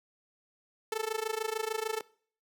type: tone with amplitude modulation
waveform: sawtooth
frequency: 440 Hz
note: A4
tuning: in tune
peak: -24 dBFS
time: 0.92-2.01 s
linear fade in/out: 2 ms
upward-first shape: sine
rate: 26.7 Hz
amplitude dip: 90%
effects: noise-tail reverb RT60 0.5 s tail -22 dB re dry